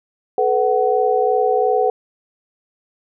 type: tone cluster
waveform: sine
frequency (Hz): 431.4 / 494.2 / 749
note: A4 / B4 / F#5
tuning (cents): -34 / +1 / +21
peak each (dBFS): -18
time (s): 0.38-1.9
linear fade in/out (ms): 2
effects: none